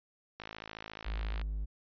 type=click train; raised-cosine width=0.3 ms; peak=-26 dBFS; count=56; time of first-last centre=0.4-1.415 s; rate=54.2 Hz
type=tone; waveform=triangle; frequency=51.7 Hz; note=G#1; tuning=7 cents flat; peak=-31 dBFS; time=1.05-1.66 s; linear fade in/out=20 ms
effects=resampled to 11025 Hz